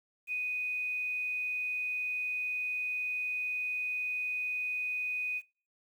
sine tone with quantisation, 2489 Hz, D#7, in tune, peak -31 dBFS, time 0.27-5.42 s, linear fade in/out 50 ms, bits 10, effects noise-tail reverb RT60 0.4 s tail -23 dB re dry

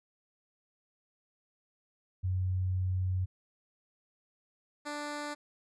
sine / 10% pulse tone pair in turn, 92.5 / 294.2 Hz, F#2 / D4, 0 / +3 cents, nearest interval octave + minor sixth, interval 2003 cents, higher second, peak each -28 dBFS, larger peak neither, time 2.23-3.26 / 4.85-5.35 s, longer first, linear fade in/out 20 ms, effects resampled to 22050 Hz

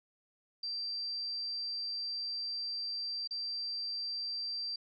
sine tone with dropouts, 4699 Hz, D8, in tune, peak -35 dBFS, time 0.63-4.76 s, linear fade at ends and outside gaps 5 ms, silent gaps 3.275-3.308 s, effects none

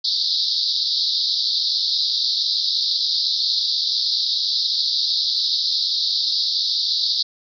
pink band-pass noise, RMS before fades -21 dBFS, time 0.04-7.23 s, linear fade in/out 10 ms, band 3700 to 5100 Hz, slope 96 dB/octave, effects none

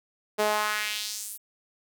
sawtooth tone with high-pass filter sweep, 211.2 Hz, G#3, 29 cents sharp, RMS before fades -29 dBFS, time 0.38-1.38 s, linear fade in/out 20 ms, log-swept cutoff 470 to 12000 Hz, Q 1.8, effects none

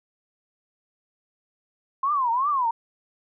sine tone with vibrato, 1046.5 Hz, C6, in tune, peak -20 dBFS, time 2.03-2.71 s, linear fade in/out 5 ms, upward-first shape triangle, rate 2.7 Hz, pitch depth 260 cents each way, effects none

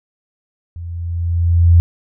sine tone with level ramp, 85.3 Hz, F2, 40 cents flat, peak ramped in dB -26 to -4 dBFS, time 0.76-1.8 s, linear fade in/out 0 ms, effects none

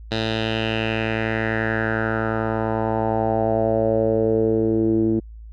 10% pulse tone with low-pass filter sweep, 111.3 Hz, A2, 20 cents sharp, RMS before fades -21 dBFS, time 0.11-5.2 s, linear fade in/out 10 ms, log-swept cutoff 3900 to 300 Hz, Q 3.9, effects added 55 Hz sine -36 dBFS peak until 5.52 s

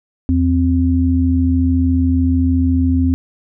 sine tone pair together, 82.41 / 261 Hz, E2 / C4, 0 / -4 cents, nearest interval octave + minor sixth, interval 1996 cents, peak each -14 dBFS, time 0.29-3.14 s, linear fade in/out 0 ms, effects none

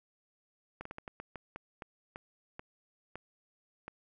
slowing click train, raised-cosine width 0.5 ms, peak -27 dBFS, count 13, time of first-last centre 0.81-3.88 s, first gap 44 ms, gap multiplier 1.29, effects none

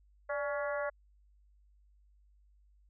harmonic tone with a mistuned harmonic, 281.1 Hz, C#4, 24 cents sharp, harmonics 2 / 3 / 4 / 5 / 6 / 7, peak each -34 / -44 / -42 / -42 / -43 / -47 dBFS, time 0.29-0.9 s, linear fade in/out 10 ms, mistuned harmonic 2, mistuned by +64 cents, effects added 50 Hz sine -62 dBFS peak until 2.89 s

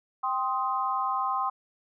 sine chord, C minor, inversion second, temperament just, 784.9 / 1046.5 / 1255.8 Hz, G5 / C6 / Eb6, +2 / 0 / +16 cents, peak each -31 / -28 / -31 dBFS, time 0.23-1.5 s, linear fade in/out 10 ms, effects none

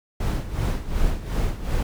brown noise with tremolo, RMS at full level -21 dBFS, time 0.2-1.83 s, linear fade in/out 5 ms, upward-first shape sine, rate 2.7 Hz, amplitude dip 75%, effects none

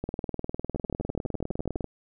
two click trains, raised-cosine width 2 ms, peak -19 / -17 dBFS, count 14 / 36, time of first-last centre 0.76-1.843 / 0.04-1.808 s, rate 12 / 19.8 Hz, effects none

